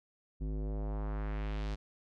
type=tone with low-pass filter sweep; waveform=square; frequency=52 Hz; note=G#1; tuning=3 cents sharp; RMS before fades=-36 dBFS; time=0.4-1.76 s; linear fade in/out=20 ms; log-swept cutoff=270 to 5200 Hz; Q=1.3; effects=none